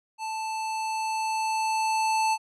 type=tone with level ramp; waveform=square; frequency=880 Hz; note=A5; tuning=in tune; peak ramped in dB=-31 to -22 dBFS; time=0.18-2.38 s; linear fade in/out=50 ms; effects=resampled to 24000 Hz